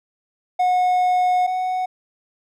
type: tone pair in turn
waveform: triangle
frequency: 728 / 739.4 Hz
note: F#5 / F#5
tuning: -28 / -1 cents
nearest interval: unison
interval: 27 cents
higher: second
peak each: -13 / -18 dBFS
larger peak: first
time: 0.59-1.47 / 1.47-1.86 s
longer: first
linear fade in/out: 10 ms
effects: none